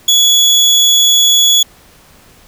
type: tone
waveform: 30% pulse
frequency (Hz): 3386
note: G#7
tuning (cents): +33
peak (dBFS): -4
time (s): 0.08-1.63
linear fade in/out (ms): 5
effects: pink hiss -44 dBFS RMS until 2.47 s